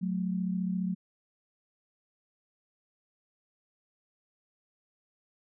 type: tone pair together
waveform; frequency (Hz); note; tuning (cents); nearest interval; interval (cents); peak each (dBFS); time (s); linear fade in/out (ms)
sine; 183 / 217.6; F#3 / A3; -19 / -19; minor third; 300; -29 / -35; 0.01-0.95; 20
effects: none